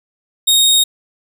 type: tone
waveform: sawtooth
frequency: 3729 Hz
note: A#7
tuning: in tune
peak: -6 dBFS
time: 0.47-0.84 s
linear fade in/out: 10 ms
effects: none